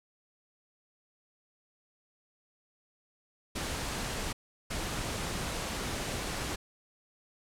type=noise bursts at uneven times; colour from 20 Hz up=pink; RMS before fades=-35 dBFS; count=2; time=3.55-4.33 / 4.7-6.56 s; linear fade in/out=10 ms; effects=low-pass 10000 Hz 12 dB/octave